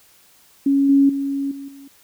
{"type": "tone with level steps", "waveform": "sine", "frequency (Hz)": 277.2, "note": "C#4", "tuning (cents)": 0, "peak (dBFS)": [-13, -10, -20, -30, -38], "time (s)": [0.66, 1.88], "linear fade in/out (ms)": 5, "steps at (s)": [0.89, 1.09, 1.51, 1.68], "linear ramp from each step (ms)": 5, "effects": ["white hiss -53 dBFS RMS until 2.03 s"]}